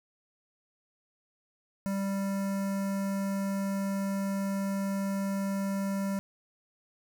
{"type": "tone with notch filter", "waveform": "square", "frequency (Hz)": 196.3, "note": "G3", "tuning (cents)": 3, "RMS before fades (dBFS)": -31, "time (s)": [1.86, 6.19], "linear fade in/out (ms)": 0, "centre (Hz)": 3400, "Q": 0.81, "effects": []}